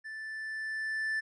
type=tone with level ramp; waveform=triangle; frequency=1760 Hz; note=A6; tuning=in tune; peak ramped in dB=-38 to -27 dBFS; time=0.04-1.21 s; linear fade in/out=20 ms; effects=resampled to 24000 Hz